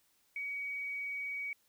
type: tone with quantisation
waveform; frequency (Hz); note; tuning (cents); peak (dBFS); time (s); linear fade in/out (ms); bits
sine; 2259; C#7; +32; -36; 0.36-1.53; 2; 11
effects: white hiss -72 dBFS RMS until 1.68 s